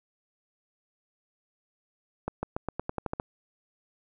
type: accelerating click train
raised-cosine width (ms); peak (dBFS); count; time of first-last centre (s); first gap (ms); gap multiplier
1; -16; 10; 2.28-3.199; 150; 0.9
effects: none